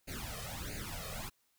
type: noise with flanger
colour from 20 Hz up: pink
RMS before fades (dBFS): -42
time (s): 0.07-1.3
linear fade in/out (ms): 20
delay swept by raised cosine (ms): 0.44 to 1.64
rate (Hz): 1.5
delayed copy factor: +1
effects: white hiss -75 dBFS RMS until 1.58 s